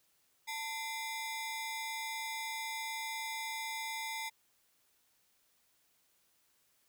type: ring-modulated tone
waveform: sawtooth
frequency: 1477 Hz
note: F#6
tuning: 3 cents flat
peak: -31 dBFS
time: 0.47-4.3 s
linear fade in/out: 20 ms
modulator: 585 Hz
effects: white hiss -73 dBFS RMS until 6.88 s